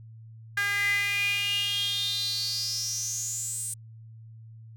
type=tone with high-pass filter sweep; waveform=sawtooth; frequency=404.8 Hz; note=G#4; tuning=44 cents flat; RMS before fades=-29 dBFS; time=0.57-3.74 s; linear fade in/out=5 ms; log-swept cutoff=1700 to 8700 Hz; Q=8.9; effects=added 112 Hz sine -44 dBFS peak until 4.76 s